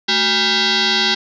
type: tone with frequency modulation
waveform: sine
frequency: 219.4 Hz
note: A3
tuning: 5 cents flat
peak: -13 dBFS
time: 0.08-1.15 s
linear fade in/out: 10 ms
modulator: 592 Hz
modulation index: 7.9
effects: none